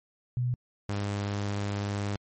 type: tone pair in turn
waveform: sine / sawtooth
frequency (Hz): 123.47 / 101.52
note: B2 / G#2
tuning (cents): 0 / -39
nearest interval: minor third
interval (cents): 339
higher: first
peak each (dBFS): -25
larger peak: neither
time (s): 0.37-0.54 / 0.89-2.16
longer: second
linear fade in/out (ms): 0
effects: MP3 32 kbps